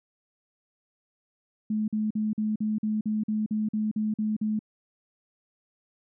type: tone bursts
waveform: sine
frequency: 214.6 Hz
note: A3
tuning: 43 cents flat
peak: -24 dBFS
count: 13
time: 1.7-4.592 s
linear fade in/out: 5 ms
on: 180 ms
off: 46 ms
effects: none